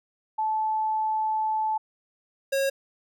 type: tone pair in turn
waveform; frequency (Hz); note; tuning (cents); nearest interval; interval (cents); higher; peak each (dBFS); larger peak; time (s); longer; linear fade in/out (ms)
sine / square; 870 / 545.2; A5 / C#5; -20 / -29; minor sixth; 809; first; -23; neither; 0.38-1.78 / 2.52-2.7; first; 10
effects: none